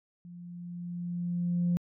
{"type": "tone with level ramp", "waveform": "sine", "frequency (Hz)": 174.61, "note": "F3", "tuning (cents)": 0, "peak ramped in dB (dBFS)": [-44, -22], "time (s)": [0.25, 1.77], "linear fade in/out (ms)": 0, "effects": ["tanh soft clip ceiling -21 dBFS"]}